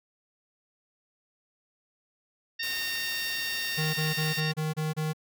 harmonic tone, 918 Hz, A#5, 27 cents flat, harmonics 2 / 3 / 4 / 5 / 6, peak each -34 / -36 / -37 / -38 / -39 dBFS, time 2.59-4.52 s, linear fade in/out 10 ms
white noise, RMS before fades -39 dBFS, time 2.63-4.4 s, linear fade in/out 0 ms
square tone bursts, 155.56 Hz, D#3, in tune, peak -28 dBFS, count 7, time 3.77-5.134 s, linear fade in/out 20 ms, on 170 ms, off 29 ms
effects none

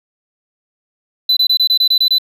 triangle tone bursts, 4006 Hz, B7, 24 cents sharp, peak -8 dBFS, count 9, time 1.29-2.184 s, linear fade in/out 5 ms, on 78 ms, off 24 ms, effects none

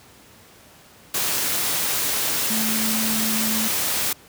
sine tone in noise, 220 Hz, A3, in tune, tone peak -25 dBFS, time 2.5-3.68 s, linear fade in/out 5 ms, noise white, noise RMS -23 dBFS, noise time 1.14-4.13 s, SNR -5 dB, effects pink hiss -49 dBFS RMS until 4.28 s + high-pass 80 Hz 12 dB/octave

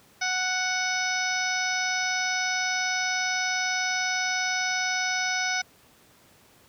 harmonic tone, 740 Hz, F#5, in tune, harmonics 1 / 2 / 3 / 4 / 5 / 6 / 7 / 8, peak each -32 / -29 / -30 / -42 / -37 / -41 / -33 / -34 dBFS, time 0.21-5.62 s, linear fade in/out 10 ms, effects pink hiss -57 dBFS RMS until 6.68 s + high-pass 80 Hz 12 dB/octave

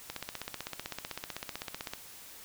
click train, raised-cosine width 0.2 ms, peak -19 dBFS, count 30, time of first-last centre 0.1-1.935 s, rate 15.8 Hz, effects white hiss -50 dBFS RMS until 2.44 s

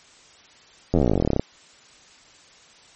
slowing click train, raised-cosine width 2 ms, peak -6 dBFS, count 24, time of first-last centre 0.94-1.396 s, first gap 11 ms, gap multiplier 1.05, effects white hiss -51 dBFS RMS until 2.95 s + MP3 32 kbps

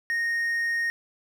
triangle tone, 1857 Hz, A#6, 7 cents flat, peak -22 dBFS, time 0.1-0.9 s, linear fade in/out 0 ms, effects none

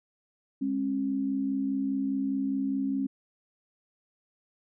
sine tone pair together, 206.4 / 271.3 Hz, G#3 / C#4, -10 / -37 cents, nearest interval perfect fourth, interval 473 cents, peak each -33 / -27 dBFS, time 0.61-3.07 s, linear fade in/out 10 ms, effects none

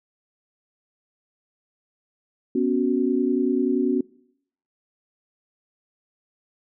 sine chord, B suspended second, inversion none, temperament equal, 246.9 / 277.2 / 370 Hz, B3 / C#4 / F#4, 0 / 0 / 0 cents, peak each -23 dBFS, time 2.55-4.01 s, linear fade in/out 5 ms, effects noise-tail reverb RT60 0.7 s tail -23 dB re dry

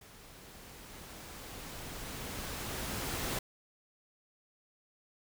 pink noise with level ramp, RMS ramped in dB -55 to -35 dBFS, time 0.01-3.39 s, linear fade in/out 5 ms, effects none

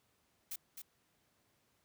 blue noise with echo, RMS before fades -42 dBFS, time 0.51-0.56 s, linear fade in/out 5 ms, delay 260 ms, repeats 1, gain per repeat -6 dB, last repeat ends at 0.82 s, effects pink hiss -75 dBFS RMS until 1.84 s + high-pass 80 Hz 12 dB/octave

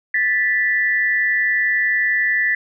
sine tone pair together, 1760 / 1971.1 Hz, A6 / B6, 0 / -4 cents, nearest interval major second, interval 196 cents, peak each -18 dBFS, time 0.14-2.55 s, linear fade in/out 5 ms, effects none

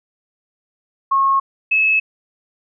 sine tone pair in turn, 1088 / 2592 Hz, C#6 / E7, -33 / -30 cents, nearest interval octave + minor third, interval 1503 cents, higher second, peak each -12 dBFS, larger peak neither, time 1.11-1.4 / 1.71-2 s, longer neither, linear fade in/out 10 ms, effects none

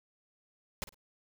pink noise with echo, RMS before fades -36 dBFS, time 0.82-0.84 s, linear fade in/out 0 ms, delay 52 ms, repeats 2, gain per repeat -14 dB, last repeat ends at 0.944 s, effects none

